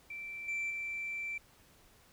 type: tone with level steps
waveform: sine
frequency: 2340 Hz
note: D7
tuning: 7 cents flat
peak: -40 / -31 / -35 dBFS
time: 0.1-1.38 s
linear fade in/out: 5 ms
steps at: 0.48 / 0.7 s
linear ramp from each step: 5 ms
effects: tanh soft clip ceiling -32 dBFS + pink hiss -63 dBFS RMS until 2.12 s